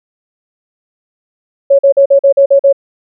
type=tone bursts; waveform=sine; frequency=554.4 Hz; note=C#5; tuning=in tune; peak=-3 dBFS; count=8; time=1.7-2.728 s; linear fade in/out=10 ms; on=90 ms; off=44 ms; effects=none